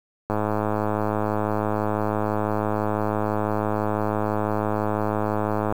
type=click train; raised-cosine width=1 ms; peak=-10 dBFS; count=576; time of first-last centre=0.3-5.725 s; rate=106 Hz; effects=7-bit